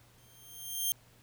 5% pulse tone with exponential growth, 3179 Hz, G7, 24 cents sharp, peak -18 dBFS, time 0.18-0.92 s, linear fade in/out 0 ms, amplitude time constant 160 ms, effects added 119 Hz sine -63 dBFS peak until 1.22 s + pink hiss -63 dBFS RMS until 1.22 s

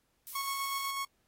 violet noise, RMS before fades -42 dBFS, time 0.27-0.91 s, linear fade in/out 0 ms
sawtooth tone with tremolo, 1100 Hz, C#6, 14 cents flat, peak -29 dBFS, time 0.35-1.05 s, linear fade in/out 5 ms, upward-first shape square, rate 8.1 Hz, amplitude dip 25%
effects pink hiss -75 dBFS RMS until 1.27 s + AAC 48 kbps

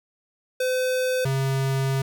square tone pair in turn, 510 / 134.79 Hz, C5 / C#3, -44 / -48 cents, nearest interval octave + major seventh, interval 2304 cents, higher first, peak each -22 / -22 dBFS, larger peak neither, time 0.6-1.25 / 1.25-2.02 s, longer second, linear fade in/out 5 ms, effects none

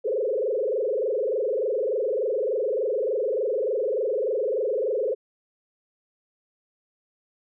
sine tone with frequency modulation, 475.4 Hz, A#4, 34 cents sharp, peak -22 dBFS, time 0.04-5.15 s, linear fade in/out 20 ms, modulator 23.4 Hz, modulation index 3, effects none

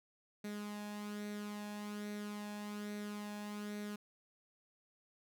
sawtooth tone with flanger, 207.7 Hz, G#3, in tune, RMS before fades -44 dBFS, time 0.44-3.96 s, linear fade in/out 5 ms, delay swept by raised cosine 0.49 to 1.19 ms, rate 1.2 Hz, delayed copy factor +0.5, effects none

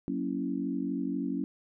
sine chord, F# dominant seventh, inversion none, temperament equal, 185 / 233.1 / 277.2 / 329.6 Hz, F#3 / A#3 / C#4 / E4, 0 / 0 / 0 / 0 cents, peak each -36 / -36 / -32 / -38 dBFS, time 0.08-1.44 s, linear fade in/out 0 ms, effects none

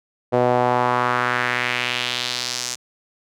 sawtooth tone with band-pass filter sweep, 123.47 Hz, B2, in tune, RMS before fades -21 dBFS, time 0.32-2.76 s, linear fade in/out 20 ms, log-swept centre 560 to 6500 Hz, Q 2.1, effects none

